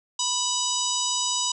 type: harmonic tone with a mistuned harmonic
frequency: 987.8 Hz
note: B5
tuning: in tune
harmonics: 1 / 3 / 4 / 5 / 6 / 7 / 8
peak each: -31 / -31 / -31 / -31 / -31 / -31 / -31 dBFS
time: 0.19-1.52 s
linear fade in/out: 5 ms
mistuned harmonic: 4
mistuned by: -60 cents
effects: none